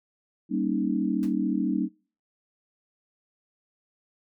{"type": "chord", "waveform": "sine", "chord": "Eb dominant seventh", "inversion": "first", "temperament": "equal with one note detuned", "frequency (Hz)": [194.53, 233.1, 277.2, 311.1], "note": ["G3", "Bb3", "Db4", "Eb4"], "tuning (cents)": [-13, 0, 0, 0], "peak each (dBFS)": -29, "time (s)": [0.49, 1.89], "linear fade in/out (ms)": 50}
{"type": "noise with exponential decay", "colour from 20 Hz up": "pink", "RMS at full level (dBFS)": -43, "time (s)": [1.23, 1.36], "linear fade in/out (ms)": 0, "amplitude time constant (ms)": 28}
{"effects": ["noise-tail reverb RT60 0.4 s tail -25 dB re dry"]}